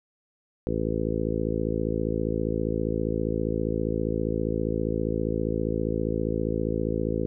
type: harmonic tone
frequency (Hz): 55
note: A1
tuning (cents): 0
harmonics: 1 / 2 / 3 / 4 / 5 / 6 / 7 / 8 / 9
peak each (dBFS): -33 / -33 / -33 / -33 / -33 / -33 / -33 / -33 / -33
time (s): 0.67-7.26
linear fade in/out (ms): 0
effects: none